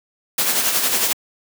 white noise with tremolo, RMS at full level -17 dBFS, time 0.38-1.13 s, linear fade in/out 5 ms, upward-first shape sine, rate 11 Hz, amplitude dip 45%, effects high-pass 200 Hz 12 dB/octave

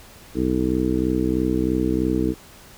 harmonic tone, 63.1 Hz, B1, 38 cents sharp, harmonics 1 / 2 / 3 / 4 / 5 / 6 / 7, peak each -28 / -31 / -27 / -25 / -22 / -30 / -28 dBFS, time 0.34-2.35 s, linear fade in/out 50 ms, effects pink hiss -46 dBFS RMS until 2.77 s

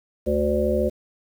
harmonic tone, 73.4 Hz, D2, in tune, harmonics 1 / 3 / 5 / 7 / 8, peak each -27 / -26 / -25 / -24 / -25 dBFS, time 0.26-0.9 s, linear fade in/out 20 ms, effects 8-bit

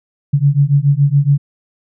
sine beating tone pair, 138.59 / 145.69 Hz, C#3 / D3, 0 / -14 cents, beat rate 7.1 Hz, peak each -12 dBFS, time 0.33-1.38 s, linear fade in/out 10 ms, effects none

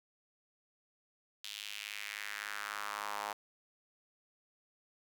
sawtooth tone with high-pass filter sweep, 103.6 Hz, G#2, 4 cents flat, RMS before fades -42 dBFS, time 1.44-3.33 s, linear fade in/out 5 ms, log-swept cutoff 3400 to 850 Hz, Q 2.5, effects 10-bit

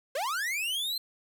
45% pulse linear sweep, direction up, 493.9 to 4186 Hz, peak -29 dBFS, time 0.15-0.98 s, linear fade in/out 5 ms, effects none

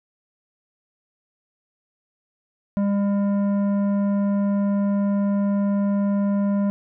sine tone with tanh clipping, 201 Hz, G3, 44 cents sharp, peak -20 dBFS, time 2.77-6.7 s, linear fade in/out 0 ms, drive 11 dB, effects none

